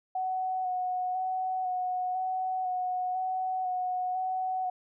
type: tone with vibrato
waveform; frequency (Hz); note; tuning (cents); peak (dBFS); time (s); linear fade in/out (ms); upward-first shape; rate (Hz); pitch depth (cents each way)
sine; 740; F#5; 0; -28; 0.15-4.7; 5; square; 1; 17
effects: none